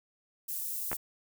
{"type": "high-pass noise", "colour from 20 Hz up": "white", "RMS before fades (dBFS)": -36, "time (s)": [0.48, 0.97], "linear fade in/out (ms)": 10, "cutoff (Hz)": 11000, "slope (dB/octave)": 12}
{"type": "clicks", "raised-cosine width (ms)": 0.5, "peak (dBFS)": -19, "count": 2, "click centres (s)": [0.916, 0.93]}
{"effects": []}